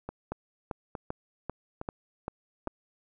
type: two click trains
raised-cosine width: 1 ms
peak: -22 / -19 dBFS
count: 4 / 7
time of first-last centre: 0.09-2.676 / 0.32-2.673 s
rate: 1.16 / 2.55 Hz
effects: none